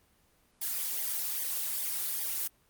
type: noise with flanger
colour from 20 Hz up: blue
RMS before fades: -33 dBFS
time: 0.61-2.48 s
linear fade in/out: 10 ms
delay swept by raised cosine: 0.72 to 3.22 ms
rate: 2.5 Hz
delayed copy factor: -1
effects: pink hiss -67 dBFS RMS until 2.69 s + Opus 24 kbps